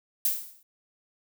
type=noise with exponential decay; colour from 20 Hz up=violet; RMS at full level=-22 dBFS; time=0.25-0.63 s; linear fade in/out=2 ms; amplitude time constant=81 ms; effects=none